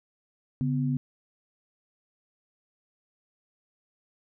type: tone pair together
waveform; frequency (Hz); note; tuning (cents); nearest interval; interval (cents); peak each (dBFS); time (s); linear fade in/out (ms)
sine; 141.8 / 251.5; C#3 / B3; +40 / +32; minor seventh; 992; -26 / -28; 0.61-0.97; 0
effects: none